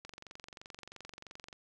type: click train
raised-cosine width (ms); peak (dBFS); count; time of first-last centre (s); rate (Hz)
0.2; -30; 35; 0.05-1.528; 23
effects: none